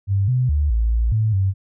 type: tone with pitch steps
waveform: sine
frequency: 98.5 / 126.6 / 73.3 / 56 / 57 / 109.2 / 96.2 Hz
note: G2 / B2 / D2 / A1 / A#1 / A2 / G2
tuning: +9 / +43 / -3 / +31 / -38 / -13 / -32 cents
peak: -15 dBFS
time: 0.07-1.54 s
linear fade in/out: 50 ms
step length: 210 ms
effects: none